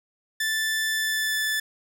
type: tone with pitch glide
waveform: sawtooth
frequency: 1760 to 1747.8 Hz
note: A6 to A6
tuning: 0 to -12 cents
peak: -20 dBFS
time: 0.4-1.6 s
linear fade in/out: 5 ms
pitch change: -12 cents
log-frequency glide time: 0.87-1.44 s
effects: none